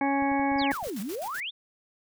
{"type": "harmonic tone", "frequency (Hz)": 277.2, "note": "C#4", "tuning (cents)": 0, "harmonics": [1, 2, 3, 4, 6, 7, 8], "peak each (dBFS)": [-26, -34, -27, -38, -37, -44, -35], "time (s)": [0.01, 0.72], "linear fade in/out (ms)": 2}
{"type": "clicks", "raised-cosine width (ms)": 5, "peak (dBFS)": -34, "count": 9, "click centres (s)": [0.223, 0.317, 0.396, 0.518, 0.56, 0.616, 0.731, 0.828, 0.87]}
{"type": "exponential two-way sweep", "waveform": "sine", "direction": "down then up", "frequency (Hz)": [5274, 183, 3727], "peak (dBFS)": -31, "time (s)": [0.58, 1.51], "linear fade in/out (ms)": 20, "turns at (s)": 1}
{"type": "noise with tremolo", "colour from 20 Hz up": "white", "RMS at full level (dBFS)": -42, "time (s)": [0.71, 1.4], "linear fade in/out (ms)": 0, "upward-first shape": "square", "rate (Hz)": 7.9, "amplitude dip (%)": 65}
{"effects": []}